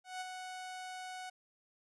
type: tone with ADSR envelope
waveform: sawtooth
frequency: 740 Hz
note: F#5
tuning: in tune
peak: -34 dBFS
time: 0.04-1.3 s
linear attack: 170 ms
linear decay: 21 ms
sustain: -5 dB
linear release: 9 ms
effects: resampled to 24000 Hz